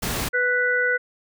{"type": "noise", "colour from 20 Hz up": "pink", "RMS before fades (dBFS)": -26, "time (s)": [0.02, 0.29], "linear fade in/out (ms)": 10}
{"type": "harmonic tone", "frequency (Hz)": 493.9, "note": "B4", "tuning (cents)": 0, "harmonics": [1, 3, 4], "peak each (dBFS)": [-25, -20, -26], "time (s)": [0.33, 0.98], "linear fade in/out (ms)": 20}
{"effects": []}